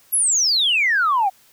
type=exponential sweep; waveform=sine; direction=down; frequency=11730 to 740 Hz; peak=-14 dBFS; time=0.12-1.3 s; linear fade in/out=20 ms; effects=tanh soft clip ceiling -10 dBFS + white hiss -54 dBFS RMS until 1.52 s